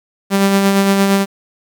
sawtooth tone with tremolo, 196.8 Hz, G3, 7 cents sharp, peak -5 dBFS, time 0.3-1.26 s, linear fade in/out 50 ms, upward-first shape sine, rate 8.7 Hz, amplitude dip 35%, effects 7-bit

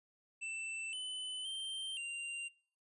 square tone with pitch steps, 2665 / 3019 / 3139 / 2778 Hz, E7 / F#7 / G7 / F7, +18 / +34 / +2 / -10 cents, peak -40 dBFS, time 0.41-2.49 s, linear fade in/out 20 ms, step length 520 ms, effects noise-tail reverb RT60 0.5 s tail -25 dB re dry + resampled to 24000 Hz

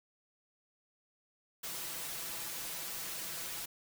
white noise with comb filter, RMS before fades -41 dBFS, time 1.63-3.66 s, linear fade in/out 10 ms, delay 6 ms, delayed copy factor +0.65, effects none

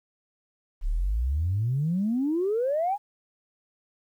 sine exponential sweep, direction up, 32.7 to 845 Hz, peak -22 dBFS, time 0.81-2.98 s, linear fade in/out 50 ms, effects tanh soft clip ceiling -18 dBFS + 10-bit

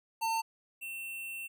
square tone pair in turn, 901 / 2700 Hz, A5 / E7, +41 / +41 cents, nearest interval octave + perfect fifth, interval 1900 cents, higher second, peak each -30 / -39 dBFS, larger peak first, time 0.21-0.42 / 0.81-1.48 s, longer second, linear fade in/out 20 ms, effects none

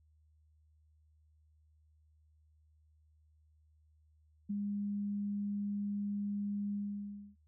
sine tone with ADSR envelope, 203.5 Hz, G#3, 35 cents flat, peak -32 dBFS, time 4.49-7.36 s, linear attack 14 ms, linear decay 16 ms, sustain -2 dB, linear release 620 ms, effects noise-tail reverb RT60 0.1 s tail -23 dB re dry + added 77 Hz sine -65 dBFS peak until 7.47 s

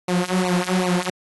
sawtooth tone with flanger, 181.5 Hz, F#3, 33 cents flat, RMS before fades -21 dBFS, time 0.08-1.1 s, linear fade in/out 5 ms, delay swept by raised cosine 0.59 to 5.49 ms, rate 2.6 Hz, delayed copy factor -0.85, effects AAC 32 kbps

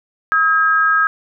sine tone pair together, 1279 / 1619.8 Hz, D#6 / G#6, +47 / -44 cents, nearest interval major third, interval 409 cents, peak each -14 dBFS, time 0.32-1.07 s, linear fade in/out 0 ms, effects none

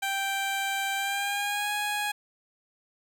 15% pulse tone with pitch glide, 784 to 830.6 Hz, G5 to G#5, 0 to 0 cents, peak -21 dBFS, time 0.02-2.12 s, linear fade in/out 10 ms, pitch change +100 cents, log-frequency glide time 0.95-1.71 s, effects 10-bit

